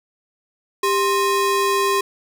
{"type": "ring-modulated tone", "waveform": "square", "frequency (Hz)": 724, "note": "F#5", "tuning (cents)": -38, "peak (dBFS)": -14, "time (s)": [0.83, 2.01], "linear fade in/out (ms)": 5, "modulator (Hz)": 328, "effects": []}